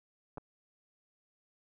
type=clicks; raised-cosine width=1 ms; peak=-29 dBFS; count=2; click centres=0.374 / 0.381 s; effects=none